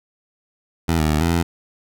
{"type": "tone with pitch steps", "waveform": "15% pulse", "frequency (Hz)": [82.8, 77.4, 76.2, 84, 84.7], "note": ["E2", "D#2", "D#2", "E2", "E2"], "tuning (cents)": [8, -9, -36, 33, 48], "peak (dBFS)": -10, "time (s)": [0.88, 1.43], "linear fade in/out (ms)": 10, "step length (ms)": 110, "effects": []}